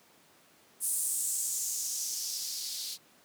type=noise with band-pass filter sweep; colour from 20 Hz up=violet; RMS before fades=-34 dBFS; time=0.8-2.98 s; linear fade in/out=50 ms; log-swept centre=9500 to 4100 Hz; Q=3.1; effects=pink hiss -61 dBFS RMS until 3.24 s + high-pass 200 Hz 12 dB/octave